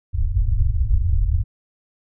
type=low-pass noise; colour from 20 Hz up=pink; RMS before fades=-18 dBFS; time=0.13-1.44 s; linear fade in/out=20 ms; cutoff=110 Hz; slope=96 dB/octave; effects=none